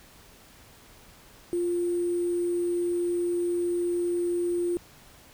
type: tone with sample-and-hold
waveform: sine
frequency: 349.4 Hz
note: F4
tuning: 1 cent sharp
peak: -24 dBFS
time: 1.53-4.77 s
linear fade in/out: 0 ms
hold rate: 8820 Hz
effects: pink hiss -53 dBFS RMS until 5.33 s